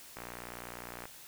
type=click train; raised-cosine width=0.5 ms; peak=-27 dBFS; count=54; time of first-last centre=0.17-1.055 s; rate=59.9 Hz; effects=white hiss -52 dBFS RMS until 1.27 s